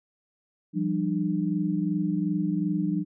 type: tone cluster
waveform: sine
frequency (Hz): 170.9 / 193.6 / 300.9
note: F3 / G3 / D4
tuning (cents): -37 / -21 / +42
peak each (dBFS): -28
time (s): 0.73-3.05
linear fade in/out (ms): 50
effects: none